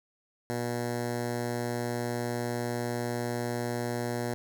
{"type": "tone with notch filter", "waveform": "10% pulse", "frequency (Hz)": 120, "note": "B2", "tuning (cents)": -49, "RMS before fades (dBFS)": -32, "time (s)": [0.5, 4.34], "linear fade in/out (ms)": 0, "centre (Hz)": 2900, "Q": 1.6, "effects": []}